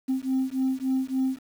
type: beating tone pair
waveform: sine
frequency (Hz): 260.8 / 264.3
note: C4 / C4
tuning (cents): -5 / +18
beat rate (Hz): 3.5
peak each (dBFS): -25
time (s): 0.08-1.39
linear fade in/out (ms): 20
effects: tanh soft clip ceiling -19 dBFS + 8-bit